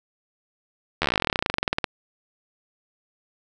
slowing click train, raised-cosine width 0.3 ms, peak -5 dBFS, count 29, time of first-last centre 1.02-1.842 s, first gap 12 ms, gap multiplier 1.06, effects none

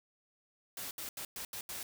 white noise bursts at uneven times, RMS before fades -42 dBFS, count 6, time 0.77-0.91 / 0.98-1.09 / 1.17-1.25 / 1.36-1.45 / 1.53-1.61 / 1.69-1.83 s, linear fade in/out 2 ms, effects none

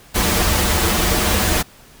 pink noise with comb filter, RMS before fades -17 dBFS, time 0.14-1.63 s, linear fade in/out 20 ms, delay 7.4 ms, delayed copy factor -0.65, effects pink hiss -46 dBFS RMS until 2 s

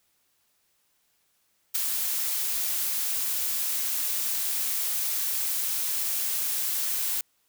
blue noise with ADSR envelope, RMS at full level -24 dBFS, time 1.74-7.21 s, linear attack 14 ms, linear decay 9 ms, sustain -4 dB, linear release 3 ms, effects white hiss -70 dBFS RMS until 7.48 s

